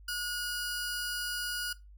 sawtooth tone pair together, 1448 / 4870 Hz, F#6 / D#8, -38 / -38 cents, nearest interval octave + major sixth, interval 2100 cents, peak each -31 / -35 dBFS, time 0.08-1.73 s, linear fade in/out 5 ms, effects noise-tail reverb RT60 0.2 s tail -18 dB re dry + added 50 Hz sine -50 dBFS peak until 1.97 s

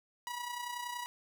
sawtooth tone with amplitude modulation, 970 Hz, B5, 31 cents flat, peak -32 dBFS, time 0.27-1.06 s, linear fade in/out 0 ms, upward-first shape sine, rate 30.6 Hz, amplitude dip 55%, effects none

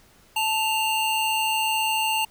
square tone pair together, 880 / 2794 Hz, A5 / F7, 0 / 0 cents, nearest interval octave + minor sixth, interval 2000 cents, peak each -25 dBFS, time 0.36-2.25 s, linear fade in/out 5 ms, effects pink hiss -56 dBFS RMS until 2.3 s

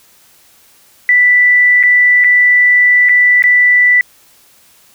sine tone with dropouts, 1975.5 Hz, B6, in tune, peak -5 dBFS, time 1.09-4.01 s, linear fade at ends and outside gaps 1 ms, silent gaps 1.829-1.835 / 2.24-2.244 / 3.088-3.093 / 3.423-3.439 s, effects white hiss -47 dBFS RMS until 4.94 s

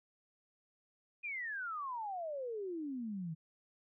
sine exponential sweep, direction down, 2489 to 153.6 Hz, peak -38 dBFS, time 1.23-3.35 s, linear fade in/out 20 ms, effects none

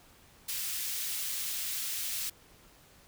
white high-pass noise, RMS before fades -35 dBFS, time 0.48-2.3 s, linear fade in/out 10 ms, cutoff 2200 Hz, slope 12 dB/octave, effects pink hiss -59 dBFS RMS until 3.07 s

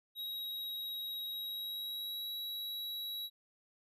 square tone with pitch glide, 3821 to 3883 Hz, A#7 to B7, +42 to -30 cents, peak -39 dBFS, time 0.15-3.3 s, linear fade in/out 50 ms, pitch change +28 cents, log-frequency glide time 1.33-2.3 s, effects none

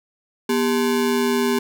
square ring-modulated tone, 320.7 Hz, E4, 48 cents flat, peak -15 dBFS, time 0.49-1.59 s, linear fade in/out 5 ms, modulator 78.4 Hz, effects none

